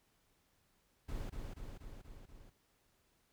brown noise with echo, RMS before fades -41 dBFS, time 1.08-1.3 s, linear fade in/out 10 ms, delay 240 ms, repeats 5, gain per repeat -3 dB, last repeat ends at 2.5 s, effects pink hiss -75 dBFS RMS until 3.32 s

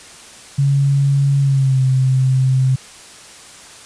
sine tone with pitch glide, 139.4 to 130.82 Hz, C#3 to C3, +10 to 0 cents, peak -11 dBFS, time 0.58-2.76 s, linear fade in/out 10 ms, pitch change -110 cents, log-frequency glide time 1.4-1.81 s, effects white hiss -39 dBFS RMS until 3.85 s + resampled to 22050 Hz

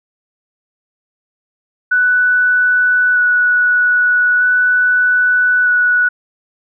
sine tone with vibrato, 1479 Hz, F#6, 1 cent flat, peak -9 dBFS, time 1.91-6.09 s, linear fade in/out 10 ms, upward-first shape square, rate 0.4 Hz, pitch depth 9 cents each way, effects none

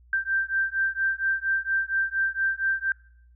sine beating tone pair, 1568 / 1572.3 Hz, G6 / G6, 0 / +5 cents, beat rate 4.3 Hz, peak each -26 dBFS, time 0.13-2.92 s, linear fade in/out 2 ms, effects noise-tail reverb RT60 0.7 s tail -25 dB re dry + added 60 Hz sine -52 dBFS peak until 3.35 s

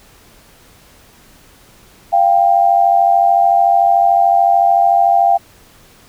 sine tone pair together, 694 / 787.6 Hz, F5 / G5, -11 / +8 cents, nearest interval major second, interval 219 cents, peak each -11 dBFS, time 2.12-5.38 s, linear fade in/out 20 ms, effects pink hiss -46 dBFS RMS until 6.08 s

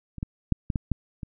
clicks, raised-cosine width 5 ms, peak -25 / -16 / -8 / -14 / -13 / -11 / -22 dBFS, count 7, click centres 0.183 / 0.229 / 0.523 / 0.702 / 0.758 / 0.917 / 1.232 s, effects none

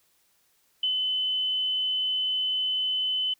sine tone with ADSR envelope, 3028 Hz, F#7, 39 cents sharp, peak -22 dBFS, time 0.83-3.34 s, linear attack 4 ms, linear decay 100 ms, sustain -2 dB, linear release 8 ms, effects white hiss -67 dBFS RMS until 3.39 s

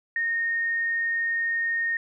sine tone, 1846 Hz, A#6, 17 cents flat, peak -23 dBFS, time 0.16-1.97 s, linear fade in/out 2 ms, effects none

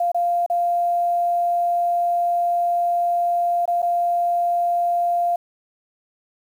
sine tone with dropouts, 696 Hz, F5, 6 cents flat, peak -17 dBFS, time 0-5.36 s, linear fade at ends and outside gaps 5 ms, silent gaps 0.118-0.145 / 0.463-0.499 / 3.656-3.677 / 3.82-3.827 s, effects 8-bit

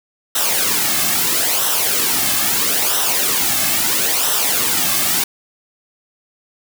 white noise with flanger, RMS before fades -17 dBFS, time 0.35-5.24 s, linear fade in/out 5 ms, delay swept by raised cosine 0.43 to 2.13 ms, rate 0.76 Hz, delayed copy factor -0.65, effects none

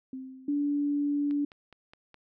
sine tone with exponential decay, 261.6 Hz, C4, in tune, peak -34 dBFS, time 0.13-1.05 s, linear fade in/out 2 ms, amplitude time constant 200 ms
sine tone, 288.7 Hz, D4, 30 cents flat, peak -25 dBFS, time 0.48-1.45 s, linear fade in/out 5 ms
click train, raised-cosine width 0.3 ms, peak -34 dBFS, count 5, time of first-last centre 1.31-2.143 s, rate 4.8 Hz
effects none

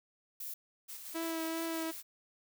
violet noise, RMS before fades -42 dBFS, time 0.4-0.54 s, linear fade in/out 5 ms
blue noise with tremolo, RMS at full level -45 dBFS, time 0.88-2.03 s, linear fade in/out 20 ms, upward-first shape square, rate 5.8 Hz, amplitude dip 35%
sawtooth tone with vibrato, 326.6 Hz, E4, 16 cents flat, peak -31 dBFS, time 1.14-1.92 s, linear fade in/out 20 ms, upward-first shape triangle, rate 2.5 Hz, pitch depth 20 cents each way
effects none

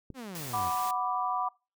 click, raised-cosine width 3 ms, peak -28 dBFS, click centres 0.103 s
sawtooth exponential sweep, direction down, 277.2 to 76.8 Hz, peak -35 dBFS, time 0.14-0.72 s, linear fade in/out 50 ms
white noise, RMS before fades -41 dBFS, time 0.35-0.91 s, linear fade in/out 2 ms
sine chord, B minor, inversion second, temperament equal, 740 / 987.8 / 1174.7 Hz, F#5 / B5 / D6, 0 / 0 / 0 cents, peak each -32 dBFS, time 0.53-1.49 s, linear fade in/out 10 ms
effects noise-tail reverb RT60 0.3 s tail -24 dB re dry

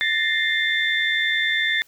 sine tone cluster, 1765 / 1845 / 2096 / 3549 Hz, A6 / A#6 / C7 / A7, +5 / -18 / +2 / +14 cents, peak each -24 dBFS, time 0.01-1.82 s, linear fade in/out 0 ms, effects tanh soft clip ceiling -8 dBFS + white hiss -57 dBFS RMS until 1.87 s

